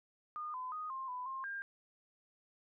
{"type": "tone with pitch steps", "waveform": "sine", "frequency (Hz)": [1221, 1015, 1243, 1058, 999, 1062, 1602], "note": ["D#6", "B5", "D#6", "C6", "B5", "C6", "G6"], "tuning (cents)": [-33, 47, -2, 19, 20, 25, 37], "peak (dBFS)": -39, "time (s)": [0.36, 1.62], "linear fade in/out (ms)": 0, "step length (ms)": 180, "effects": []}